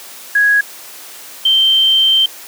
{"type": "tone pair in turn", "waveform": "sine", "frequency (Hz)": [1661.2, 3128], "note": ["G#6", "G7"], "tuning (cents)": [0, -4], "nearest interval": "major seventh", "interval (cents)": 1096, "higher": "second", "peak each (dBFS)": -8, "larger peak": "neither", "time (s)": [[0.35, 0.61], [1.45, 2.26]], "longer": "second", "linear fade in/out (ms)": 5, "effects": ["white hiss -34 dBFS RMS until 2.47 s", "high-pass 300 Hz 12 dB/octave"]}